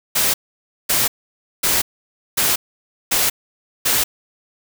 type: noise bursts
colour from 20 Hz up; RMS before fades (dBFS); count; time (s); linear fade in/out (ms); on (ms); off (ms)
white; -17; 6; 0.15-4.04; 10; 190; 550
effects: none